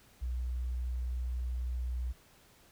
sine tone, 61.74 Hz, B1, in tune, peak -32 dBFS, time 0.21-2.13 s, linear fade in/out 20 ms, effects pink hiss -62 dBFS RMS until 2.71 s

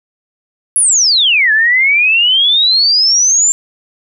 sine exponential two-way sweep, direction down then up, 11000 to 1693 to 7380 Hz, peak -7 dBFS, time 0.76-3.52 s, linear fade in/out 0 ms, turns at 1.52 s, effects none

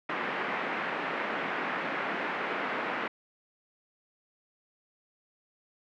white band-pass noise, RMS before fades -33 dBFS, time 0.09-3.08 s, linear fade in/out 5 ms, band 190 to 2100 Hz, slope 24 dB/octave, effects none

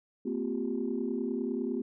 sine tone cluster, 224.9 / 255 / 354.2 / 393.7 Hz, A3 / C4 / F4 / G4, +38 / -44 / +24 / +8 cents, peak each -35 / -33 / -36 / -36 dBFS, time 0.25-1.82 s, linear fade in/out 10 ms, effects tanh soft clip ceiling -20 dBFS

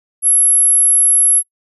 sine tone, 11175 Hz, F9, in tune, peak -7 dBFS, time 0.22-1.43 s, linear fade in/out 50 ms, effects noise-tail reverb RT60 0.1 s tail -23 dB re dry

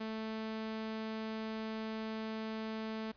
sawtooth tone, 220 Hz, A3, in tune, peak -34 dBFS, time 0-3.12 s, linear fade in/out 10 ms, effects pink hiss -66 dBFS RMS until 3.16 s + resampled to 11025 Hz

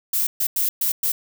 violet noise bursts at uneven times, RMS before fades -21 dBFS, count 5, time 0.13-0.27 / 0.4-0.47 / 0.56-0.69 / 0.81-0.92 / 1.03-1.12 s, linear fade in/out 5 ms, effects none

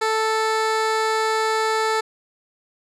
15% pulse tone with low-pass filter, 440 Hz, A4, in tune, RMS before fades -21 dBFS, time 0.01-2.01 s, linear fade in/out 10 ms, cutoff 8600 Hz, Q 0.58, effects none

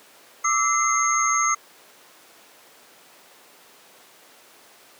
sine tone cluster, 1177 / 1303 / 2067 / 6440 Hz, D6 / E6 / C7 / G8, +3 / -20 / -22 / +46 cents, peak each -23 / -24 / -26 / -23 dBFS, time 0.44-1.55 s, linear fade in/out 10 ms, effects pink hiss -50 dBFS RMS until 4.99 s + high-pass 400 Hz 12 dB/octave

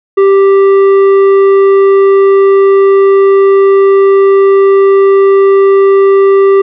sine tone with tanh clipping, 392 Hz, G4, in tune, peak -4 dBFS, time 0.17-6.62 s, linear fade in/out 10 ms, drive 9 dB, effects none

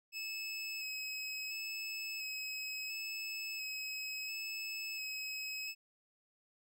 25% pulse tone with vibrato, 2579 Hz, E7, 39 cents flat, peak -36 dBFS, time 0.12-5.75 s, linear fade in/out 50 ms, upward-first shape square, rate 0.72 Hz, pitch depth 15 cents each way, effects none

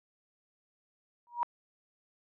sine tone with exponential growth, 955 Hz, A#5, 42 cents sharp, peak -23 dBFS, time 1.27-1.43 s, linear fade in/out 0 ms, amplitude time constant 33 ms, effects low-pass 2000 Hz 12 dB/octave

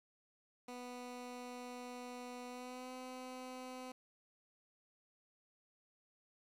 15% pulse tone with pitch glide, 246.9 to 255.3 Hz, B3 to C4, 0 to -42 cents, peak -40 dBFS, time 0.68-3.92 s, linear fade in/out 5 ms, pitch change +58 cents, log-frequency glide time 2.48-2.92 s, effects low-pass 12000 Hz 12 dB/octave + 12-bit

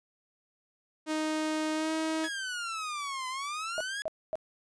sawtooth tone with pitch glide, 311.1 to 318 Hz, D#4 to D#4, 0 to +38 cents, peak -25 dBFS, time 1.06-2.29 s, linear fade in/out 50 ms, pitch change +38 cents, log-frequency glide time 1.74-1.92 s
sawtooth exponential two-way sweep, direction down then up, 1693 to 1014 to 1693 Hz, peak -30 dBFS, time 2.24-4.02 s, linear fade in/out 0 ms, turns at 3.28 s
sine tone bursts, 636 Hz, D#5, 38 cents sharp, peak -29 dBFS, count 3, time 3.78-4.355 s, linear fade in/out 0 ms, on 25 ms, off 250 ms
effects resampled to 22050 Hz

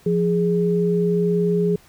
sine tone pair together, 173.91 / 415.3 Hz, F3 / G#4, -7 / 0 cents, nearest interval octave + minor third, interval 1507 cents, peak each -19 dBFS, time 0.06-1.76 s, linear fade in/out 5 ms, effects pink hiss -52 dBFS RMS until 1.88 s

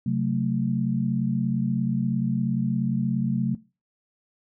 sine chord, F# diminished, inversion second, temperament just, 133.2 / 185 / 222 Hz, C3 / F#3 / A3, +31 / 0 / +16 cents, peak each -26 dBFS, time 0.06-3.55 s, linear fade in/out 5 ms, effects noise-tail reverb RT60 0.3 s tail -20 dB re dry

